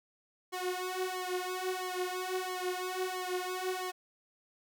sawtooth tone with flanger, 367.5 Hz, F#4, 12 cents flat, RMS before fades -36 dBFS, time 0.52-3.92 s, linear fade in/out 20 ms, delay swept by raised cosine 0.93 to 4.63 ms, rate 1.5 Hz, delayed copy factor +1, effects none

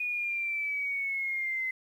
sine linear sweep, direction down, 2469 to 2045 Hz, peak -29 dBFS, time 0-1.71 s, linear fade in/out 5 ms, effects 10-bit

